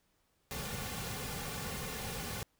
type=noise with comb filter; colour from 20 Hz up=pink; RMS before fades=-40 dBFS; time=0.51-2.43 s; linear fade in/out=0 ms; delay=3.1 ms; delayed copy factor=-0.65; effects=pink hiss -75 dBFS RMS until 2.59 s